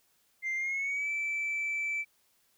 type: tone with pitch glide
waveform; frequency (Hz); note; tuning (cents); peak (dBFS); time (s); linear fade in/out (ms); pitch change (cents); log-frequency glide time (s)
sine; 2093 to 2322; C7 to D7; 0 to -20; -28; 0.42-2.05; 50; +180; 0.56-1.1
effects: tanh soft clip ceiling -28 dBFS + white hiss -70 dBFS RMS until 2.57 s